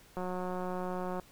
click train, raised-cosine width 1 ms, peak -24 dBFS, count 188, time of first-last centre 0.17-1.197 s, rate 182 Hz, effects pink hiss -59 dBFS RMS until 1.31 s

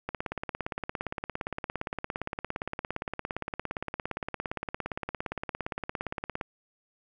click train, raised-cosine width 0.5 ms, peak -17 dBFS, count 111, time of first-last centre 0.09-6.412 s, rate 17.4 Hz, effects none

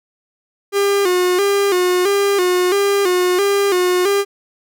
45% pulse tone with vibrato, 380.5 Hz, F#4, 48 cents sharp, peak -13 dBFS, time 0.72-4.25 s, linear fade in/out 50 ms, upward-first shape square, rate 1.5 Hz, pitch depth 90 cents each way, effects none

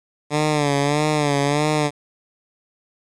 10% pulse tone with vibrato, 146.83 Hz, D3, in tune, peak -9 dBFS, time 0.3-1.91 s, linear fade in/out 50 ms, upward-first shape sine, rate 1.6 Hz, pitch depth 71 cents each way, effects resampled to 22050 Hz + 8-bit

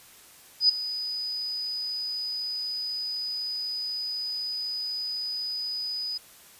sine tone with ADSR envelope, 4978 Hz, D#8, in tune, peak -14 dBFS, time 0.6-6.18 s, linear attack 92 ms, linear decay 6 ms, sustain -15 dB, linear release 9 ms, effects white hiss -52 dBFS RMS until 6.59 s + resampled to 32000 Hz

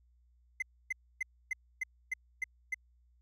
triangle tone bursts, 2056 Hz, C7, 31 cents flat, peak -29 dBFS, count 8, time 0.6-2.744 s, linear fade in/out 5 ms, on 23 ms, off 280 ms, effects added 60 Hz sine -64 dBFS peak until 3.21 s

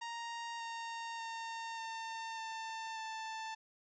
sawtooth tone with pitch steps, 932.3 / 922.7 / 913.1 / 903.7 / 894.3 / 885.1 Hz, A#5 / A#5 / A#5 / A5 / A5 / A5, 0 / -18 / -36 / +46 / +28 / +10 cents, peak -37 dBFS, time 0.01-3.55 s, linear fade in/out 10 ms, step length 590 ms, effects resampled to 16000 Hz + 12-bit

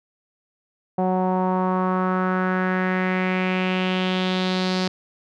sawtooth tone with low-pass filter sweep, 185 Hz, F#3, in tune, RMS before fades -22 dBFS, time 0.98-4.88 s, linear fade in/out 5 ms, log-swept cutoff 750 to 4700 Hz, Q 3.3, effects none

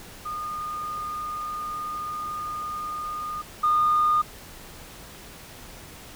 sine tone pair in turn, 1222 / 1222 Hz, D#6 / D#6, -32 / -32 cents, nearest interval unison, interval 0 cents, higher neither, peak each -29 / -17 dBFS, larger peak second, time 0.25-3.42 / 3.63-4.22 s, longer first, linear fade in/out 10 ms, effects tanh soft clip ceiling -13 dBFS + pink hiss -44 dBFS RMS until 6.15 s

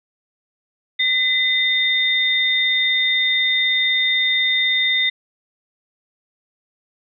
sine tone pair together, 2024 / 3639 Hz, B6 / A#7, +42 / -42 cents, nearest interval minor seventh, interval 1016 cents, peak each -18 dBFS, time 0.99-5.1 s, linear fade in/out 10 ms, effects none

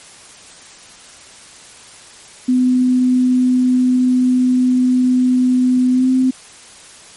sine tone with pitch glide, 252.4 to 258.2 Hz, B3 to C4, +38 to -23 cents, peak -10 dBFS, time 2.48-6.31 s, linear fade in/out 10 ms, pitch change +39 cents, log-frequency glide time 5.92-6.07 s, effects white hiss -40 dBFS RMS until 7.16 s + MP3 48 kbps

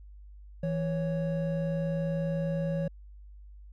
triangle tone pair together, 164.82 / 554.4 Hz, E3 / C#5, 0 / 0 cents, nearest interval octave + major sixth, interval 2100 cents, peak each -27 / -31 dBFS, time 0.63-2.88 s, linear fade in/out 5 ms, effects added 50 Hz sine -46 dBFS peak until 3.72 s

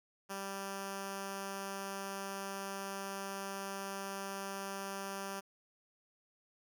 5% pulse tone with notch filter, 196 Hz, G3, in tune, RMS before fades -42 dBFS, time 0.29-5.41 s, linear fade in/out 20 ms, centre 2100 Hz, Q 2, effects none

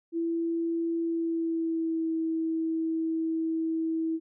sine tone with pitch glide, 333.3 to 324 Hz, E4 to E4, +19 to -30 cents, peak -26 dBFS, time 0.12-4.2 s, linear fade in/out 50 ms, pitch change -49 cents, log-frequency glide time 1-2.13 s, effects none

